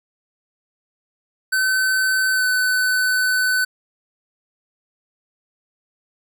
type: tone with pitch glide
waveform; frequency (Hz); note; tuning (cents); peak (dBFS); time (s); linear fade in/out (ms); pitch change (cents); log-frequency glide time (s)
square; 1526 to 1507.6; G6 to F#6; -47 to +32; -17; 1.52-3.65; 10; -21; 2.34-2.44
effects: none